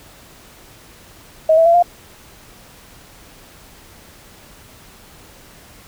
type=tone with pitch steps; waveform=sine; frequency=635 / 656.3 / 678.2 / 700.9 Hz; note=D#5 / E5 / E5 / F5; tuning=+35 / -8 / +49 / +6 cents; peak=-8 dBFS; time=1.49-1.826 s; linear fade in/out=5 ms; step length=84 ms; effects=pink hiss -44 dBFS RMS until 5.87 s